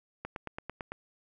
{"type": "click train", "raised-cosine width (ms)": 0.5, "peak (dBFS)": -22, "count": 7, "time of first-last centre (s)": [0.25, 0.92], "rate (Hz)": 8.96, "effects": []}